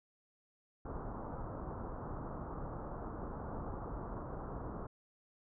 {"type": "low-pass noise", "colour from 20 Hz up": "pink", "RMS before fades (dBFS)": -43, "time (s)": [0.85, 4.87], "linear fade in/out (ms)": 5, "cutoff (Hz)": 1300, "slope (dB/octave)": 48, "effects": []}